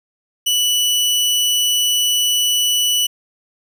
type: tone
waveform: sawtooth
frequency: 2960 Hz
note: F#7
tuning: in tune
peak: -11 dBFS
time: 0.46-3.07 s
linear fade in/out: 10 ms
effects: none

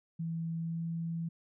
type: tone with pitch glide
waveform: sine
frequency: 164.81 to 166.15 Hz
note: E3 to E3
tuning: 0 to +14 cents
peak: -33 dBFS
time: 0.19-1.29 s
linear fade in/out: 10 ms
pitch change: +14 cents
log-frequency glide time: 0.58-0.83 s
effects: none

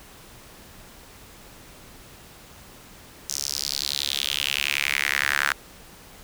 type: tone with high-pass filter sweep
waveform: sawtooth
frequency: 70.7 Hz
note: C#2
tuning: 35 cents sharp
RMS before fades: -26 dBFS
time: 3.29-5.53 s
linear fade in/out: 5 ms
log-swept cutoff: 6000 to 1500 Hz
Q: 3.7
effects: pink hiss -47 dBFS RMS until 6.23 s

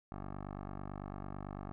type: tone with low-pass filter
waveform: 10% pulse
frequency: 49 Hz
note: G1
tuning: in tune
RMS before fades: -44 dBFS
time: 0.12-1.72 s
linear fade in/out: 0 ms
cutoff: 1100 Hz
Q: 2
effects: none

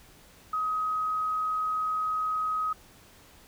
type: tone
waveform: sine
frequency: 1263 Hz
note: D#6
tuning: 26 cents sharp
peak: -26 dBFS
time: 0.53-2.73 s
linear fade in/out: 5 ms
effects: pink hiss -55 dBFS RMS until 3.47 s

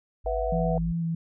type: tone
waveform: sine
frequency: 51.91 Hz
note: G#1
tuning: in tune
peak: -30 dBFS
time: 0.24-0.93 s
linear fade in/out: 20 ms
type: chord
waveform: sine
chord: B suspended fourth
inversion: none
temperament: equal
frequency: 493.9 / 659.3 / 740 Hz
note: B4 / E5 / F#5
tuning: 0 / 0 / 0 cents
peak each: -30 / -29 / -32 dBFS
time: 0.26-0.78 s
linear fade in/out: 2 ms
type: tone with vibrato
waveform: sine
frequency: 166.6 Hz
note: E3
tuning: 19 cents sharp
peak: -25 dBFS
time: 0.52-1.15 s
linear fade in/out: 5 ms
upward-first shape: square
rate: 3 Hz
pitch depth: 13 cents each way
effects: none

